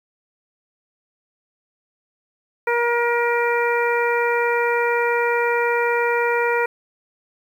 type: harmonic tone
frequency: 474.5 Hz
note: A#4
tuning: 31 cents sharp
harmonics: 1 / 2 / 3 / 4 / 5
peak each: -20 / -23 / -25 / -26 / -27 dBFS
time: 2.67-6.66 s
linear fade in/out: 5 ms
effects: 8-bit